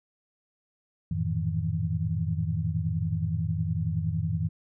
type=tone cluster; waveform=sine; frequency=89.2 / 108 / 116.4 / 158 / 168.8 Hz; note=F2 / A2 / A#2 / D#3 / E3; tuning=+37 / -32 / -2 / +27 / +41 cents; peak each=-31 / -32 / -38 / -29 / -35 dBFS; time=1.11-4.49 s; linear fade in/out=5 ms; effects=none